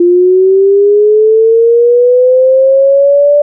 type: linear sweep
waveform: sine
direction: up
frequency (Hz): 346.4 to 587.3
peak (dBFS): -3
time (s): 0-3.42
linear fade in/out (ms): 5
effects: none